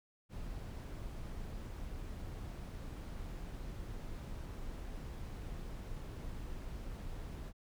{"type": "noise", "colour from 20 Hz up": "brown", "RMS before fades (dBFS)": -44, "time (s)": [0.29, 7.53], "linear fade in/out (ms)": 50, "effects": []}